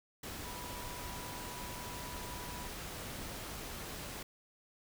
sine tone in noise, 978 Hz, B5, 17 cents flat, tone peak -49 dBFS, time 0.44-2.68 s, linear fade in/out 5 ms, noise pink, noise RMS -44 dBFS, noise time 0.23-4.23 s, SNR -8 dB, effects none

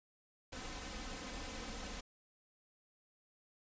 pink noise with comb filter, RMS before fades -45 dBFS, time 0.52-2.01 s, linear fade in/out 10 ms, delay 3.9 ms, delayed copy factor +0.7, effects resampled to 16000 Hz

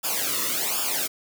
white noise with flanger, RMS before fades -26 dBFS, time 0.03-1.08 s, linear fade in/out 20 ms, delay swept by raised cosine 0.49 to 1.29 ms, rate 1.3 Hz, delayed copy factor -0.9, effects none

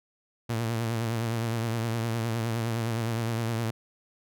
sawtooth tone with vibrato, 114.7 Hz, A#2, 28 cents flat, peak -23 dBFS, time 0.49-3.71 s, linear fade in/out 10 ms, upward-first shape triangle, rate 9.7 Hz, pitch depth 69 cents each way, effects none

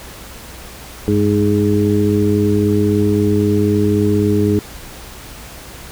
harmonic tone with a mistuned harmonic, 103.8 Hz, G#2, in tune, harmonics 1 / 2 / 3 / 4, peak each -17 / -17 / -17 / -17 dBFS, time 1.08-4.59 s, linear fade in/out 0 ms, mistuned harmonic 1, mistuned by -81 cents, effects added 60 Hz sine -40 dBFS peak until 5.91 s + pink hiss -35 dBFS RMS until 5.91 s

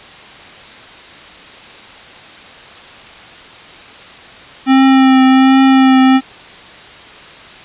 square tone with vibrato, 264.2 Hz, C4, 17 cents sharp, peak -6 dBFS, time 4.66-6.21 s, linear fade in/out 50 ms, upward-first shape triangle, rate 1.3 Hz, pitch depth 21 cents each way, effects white hiss -35 dBFS RMS until 7.64 s + resampled to 8000 Hz

